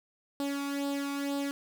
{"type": "tone with flanger", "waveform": "sawtooth", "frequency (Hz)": 281.1, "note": "C#4", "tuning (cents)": 24, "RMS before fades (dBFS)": -33, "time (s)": [0.4, 1.51], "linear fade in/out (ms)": 0, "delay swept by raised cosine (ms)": [0.23, 0.85], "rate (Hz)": 2.1, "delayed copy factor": 0.65, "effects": []}